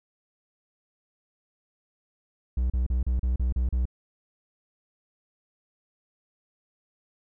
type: tone bursts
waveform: triangle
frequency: 62 Hz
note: B1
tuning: 7 cents sharp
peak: -20 dBFS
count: 8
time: 2.57-3.855 s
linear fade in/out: 5 ms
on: 130 ms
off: 35 ms
effects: none